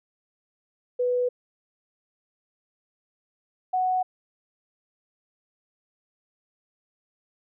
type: tone pair in turn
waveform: sine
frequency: 494.2 / 740.5 Hz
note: B4 / F#5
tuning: +1 / +1 cents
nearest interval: perfect fifth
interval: 700 cents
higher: second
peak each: -21 dBFS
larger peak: neither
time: 0.99-1.29 / 3.73-4.03 s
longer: neither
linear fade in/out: 10 ms
effects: none